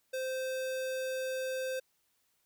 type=tone; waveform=square; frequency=520 Hz; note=C5; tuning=11 cents flat; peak=-34 dBFS; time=0.13-1.8 s; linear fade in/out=10 ms; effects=white hiss -75 dBFS RMS until 2.45 s